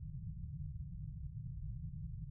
white low-pass noise, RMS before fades -45 dBFS, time 0-2.3 s, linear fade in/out 5 ms, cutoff 170 Hz, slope 96 dB/octave, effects none

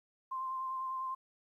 sine tone with vibrato, 1046.5 Hz, C6, in tune, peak -35 dBFS, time 0.31-1.15 s, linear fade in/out 10 ms, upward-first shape sine, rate 10 Hz, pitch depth 18 cents each way, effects 12-bit

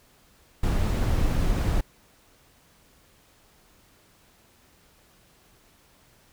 brown noise, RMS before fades -23 dBFS, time 0.63-1.81 s, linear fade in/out 5 ms, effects pink hiss -59 dBFS RMS until 6.32 s

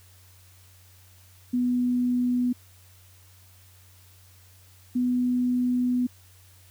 sine tone pair in turn, 246.9 / 248.1 Hz, B3 / B3, 0 / +8 cents, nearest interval unison, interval 8 cents, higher second, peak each -21 dBFS, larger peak neither, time 1.53-2.53 / 4.95-6.07 s, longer second, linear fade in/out 10 ms, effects added 92 Hz sine -53 dBFS peak until 6.7 s + white hiss -57 dBFS RMS until 6.7 s

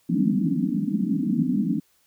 pink band-pass noise, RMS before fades -23 dBFS, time 0.09-1.8 s, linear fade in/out 10 ms, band 160 to 300 Hz, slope 96 dB/octave, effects white hiss -64 dBFS RMS until 2.06 s

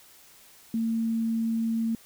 sine tone, 226.6 Hz, A#3, 49 cents flat, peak -24 dBFS, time 0.74-1.95 s, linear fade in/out 2 ms, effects white hiss -54 dBFS RMS until 2.05 s

